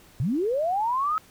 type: linear sweep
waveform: sine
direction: up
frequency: 105.8 to 1300 Hz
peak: -22 dBFS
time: 0.2-1.18 s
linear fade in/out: 0 ms
effects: pink hiss -54 dBFS RMS until 1.3 s